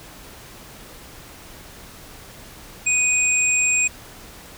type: tone pair together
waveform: sine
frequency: 2489 / 7471 Hz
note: D#7 / A#8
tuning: 0 / +3 cents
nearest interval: octave + perfect fifth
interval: 1903 cents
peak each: -19 dBFS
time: 2.86-3.88 s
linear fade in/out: 10 ms
effects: pink hiss -42 dBFS RMS until 4.57 s